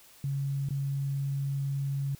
sine tone with dropouts, 138.59 Hz, C#3, in tune, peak -28 dBFS, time 0.24-2.15 s, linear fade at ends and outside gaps 2 ms, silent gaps 0.688-0.706 s, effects white hiss -56 dBFS RMS until 2.19 s

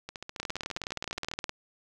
two click trains, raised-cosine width 0.2 ms, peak -21 / -15 dBFS, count 19 / 22, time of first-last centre 0.09-1.314 / 0.4-1.494 s, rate 14.7 / 19.2 Hz, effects none

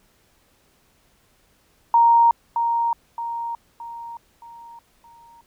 sine tone with echo, 932.3 Hz, A#5, in tune, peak -11 dBFS, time 1.94-2.31 s, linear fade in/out 2 ms, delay 620 ms, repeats 5, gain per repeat -7 dB, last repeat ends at 5.41 s, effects pink hiss -61 dBFS RMS until 5.46 s

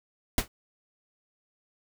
pink noise with exponential decay, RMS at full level -20 dBFS, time 0.38-0.48 s, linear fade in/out 2 ms, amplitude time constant 20 ms, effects none

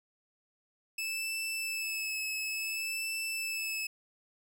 sawtooth tone with vibrato, 2618 Hz, E7, 13 cents flat, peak -30 dBFS, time 0.98-3.87 s, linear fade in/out 5 ms, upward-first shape sine, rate 0.57 Hz, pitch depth 22 cents each way, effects none

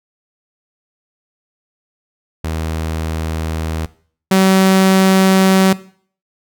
sawtooth tone pair in turn, 80 / 190.27 Hz, D#2 / F#3, +49 / +49 cents, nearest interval octave + minor third, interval 1500 cents, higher second, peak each -15 / -5 dBFS, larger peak second, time 2.44-3.86 / 4.31-5.73 s, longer neither, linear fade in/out 5 ms, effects noise-tail reverb RT60 0.5 s tail -18 dB re dry

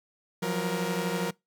sawtooth tone cluster, 173.1 / 185.4 / 470.8 Hz, F3 / F#3 / A#4, -15 / +4 / +17 cents, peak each -28 dBFS, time 0.42-1.31 s, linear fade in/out 10 ms, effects noise-tail reverb RT60 0.2 s tail -24 dB re dry

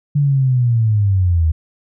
sine linear sweep, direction down, 146.83 to 77.1 Hz, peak -11 dBFS, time 0.15-1.52 s, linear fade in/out 10 ms, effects none

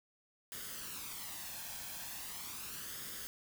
white noise with flanger, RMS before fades -45 dBFS, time 0.52-3.27 s, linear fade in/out 0 ms, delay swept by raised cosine 0.59 to 1.23 ms, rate 0.39 Hz, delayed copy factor +0.55, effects none

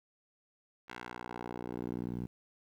10% pulse tone with band-pass filter sweep, 60.5 Hz, B1, 35 cents flat, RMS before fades -41 dBFS, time 0.88-2.27 s, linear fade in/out 10 ms, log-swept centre 1900 to 160 Hz, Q 1, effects 11-bit

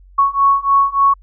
sine beating tone pair, 1107 / 1110.4 Hz, C#6 / C#6, -3 / +3 cents, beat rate 3.4 Hz, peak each -14 / -13 dBFS, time 0.18-1.14 s, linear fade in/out 10 ms, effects added 46 Hz sine -41 dBFS peak until 1.22 s

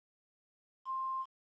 sine tone with quantisation, 1054 Hz, C6, 12 cents sharp, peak -34 dBFS, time 0.85-1.26 s, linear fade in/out 50 ms, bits 9, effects low-pass 3000 Hz 12 dB/octave

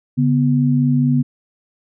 sine tone pair together, 142.36 / 246.9 Hz, C#3 / B3, +46 / 0 cents, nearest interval minor seventh, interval 954 cents, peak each -15 dBFS, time 0.17-1.23 s, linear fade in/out 20 ms, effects none

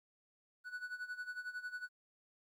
triangle tone with tremolo, 1480 Hz, F#6, in tune, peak -37 dBFS, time 0.64-1.89 s, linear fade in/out 50 ms, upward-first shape sine, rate 11 Hz, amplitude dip 80%, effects 13-bit

